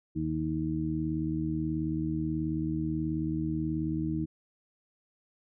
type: harmonic tone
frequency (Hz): 78.5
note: D#2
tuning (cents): +16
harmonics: 1 / 2 / 3 / 4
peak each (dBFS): -38 / -33 / -38 / -31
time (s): 0.15-4.26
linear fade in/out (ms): 20
effects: none